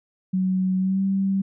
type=tone with pitch glide; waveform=sine; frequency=186.7 to 194.07 Hz; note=F#3 to G3; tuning=+16 to -17 cents; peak=-19 dBFS; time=0.33-1.42 s; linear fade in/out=10 ms; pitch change=+67 cents; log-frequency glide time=0.78-1.03 s; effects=none